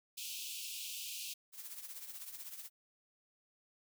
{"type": "high-pass noise", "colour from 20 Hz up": "pink", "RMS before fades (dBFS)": -44, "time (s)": [0.17, 1.34], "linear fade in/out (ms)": 10, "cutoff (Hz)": 2500, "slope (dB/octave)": 96}
{"type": "noise with tremolo", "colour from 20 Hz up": "blue", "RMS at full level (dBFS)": -45, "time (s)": [1.52, 2.7], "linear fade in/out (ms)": 50, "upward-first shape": "triangle", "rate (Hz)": 16, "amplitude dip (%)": 70}
{"effects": []}